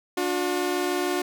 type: tone pair together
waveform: sawtooth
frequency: 293.2 / 360 Hz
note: D4 / F#4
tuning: -3 / -47 cents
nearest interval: major third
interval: 356 cents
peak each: -25 / -21 dBFS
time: 0.17-1.22 s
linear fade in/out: 5 ms
effects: none